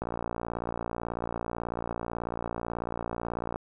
click train, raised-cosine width 1 ms, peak -18 dBFS, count 207, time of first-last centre 0.02-3.56 s, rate 58.2 Hz, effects none

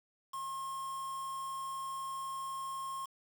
triangle tone with quantisation, 1072 Hz, C6, 42 cents sharp, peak -36 dBFS, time 0.33-3.06 s, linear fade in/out 10 ms, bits 8, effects none

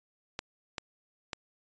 clicks, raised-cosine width 0.2 ms, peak -17 dBFS, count 3, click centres 0.391 / 0.782 / 1.332 s, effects resampled to 16000 Hz

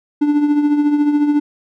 triangle tone with tremolo, 293.7 Hz, D4, in tune, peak -7 dBFS, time 0.21-1.4 s, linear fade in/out 10 ms, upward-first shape triangle, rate 14 Hz, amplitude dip 60%, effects none

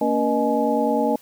sine tone cluster, 230.5 / 280.4 / 478.9 / 616 / 844 Hz, A#3 / C#4 / A#4 / D#5 / G#5, -19 / +20 / +47 / -17 / +28 cents, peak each -24 dBFS, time 0.01-1.16 s, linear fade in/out 5 ms, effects white hiss -51 dBFS RMS until 1.21 s

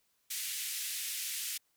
white band-pass noise, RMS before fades -38 dBFS, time 0.3-1.58 s, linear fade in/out 10 ms, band 2000 to 14000 Hz, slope 24 dB/octave, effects white hiss -75 dBFS RMS until 1.76 s

